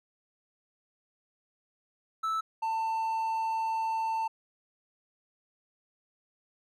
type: tone pair in turn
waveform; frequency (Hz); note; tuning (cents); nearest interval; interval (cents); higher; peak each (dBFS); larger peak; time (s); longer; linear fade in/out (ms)
triangle; 1313 / 893.7; E6 / A5; -7 / +27; perfect fifth; 666; first; -26; neither; 2.23-2.41 / 2.62-4.28; second; 10
effects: none